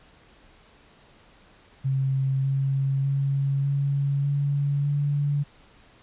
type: tone with pitch steps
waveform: sine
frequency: 134.3 / 136.17 / 138.08 / 140 / 141.96 / 143.94 Hz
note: C3 / C#3 / C#3 / C#3 / C#3 / D3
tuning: +46 / -31 / -6 / +18 / +42 / -34 cents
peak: -21 dBFS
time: 1.84-5.44 s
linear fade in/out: 20 ms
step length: 600 ms
effects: pink hiss -55 dBFS RMS until 6.02 s + resampled to 8000 Hz